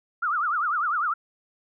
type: tone with vibrato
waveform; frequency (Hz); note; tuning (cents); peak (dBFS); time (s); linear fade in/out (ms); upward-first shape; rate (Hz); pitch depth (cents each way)
sine; 1300; E6; -24; -22; 0.22-1.14; 10; triangle; 10; 230
effects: none